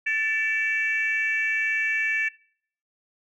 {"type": "tone cluster", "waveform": "sine", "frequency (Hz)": [1761, 2299, 2682], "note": ["A6", "D7", "E7"], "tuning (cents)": [1, -37, 29], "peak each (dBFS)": [-24, -26, -30], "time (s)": [0.06, 2.29], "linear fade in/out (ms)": 10, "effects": ["noise-tail reverb RT60 0.6 s tail -23 dB re dry", "tanh soft clip ceiling -14 dBFS"]}